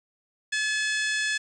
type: harmonic tone with a mistuned harmonic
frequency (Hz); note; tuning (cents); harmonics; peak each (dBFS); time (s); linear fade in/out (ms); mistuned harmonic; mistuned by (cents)
858; A5; -44; 2 / 3 / 4 / 5 / 6 / 7 / 8 / 9 / 10; -26 / -33 / -34 / -39 / -37 / -41 / -40 / -42 / -40; 0.52-1.38; 10; 7; +44
effects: 10-bit